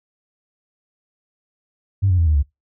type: tone with pitch steps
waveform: sine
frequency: 98 / 90.39 / 83.37 / 76.89 / 70.92 Hz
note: G2 / F#2 / E2 / D#2 / C#2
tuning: 0 / -40 / +20 / -20 / +40 cents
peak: -12 dBFS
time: 2.02-2.43 s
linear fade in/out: 20 ms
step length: 82 ms
effects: noise-tail reverb RT60 0.2 s tail -25 dB re dry + tanh soft clip ceiling -8 dBFS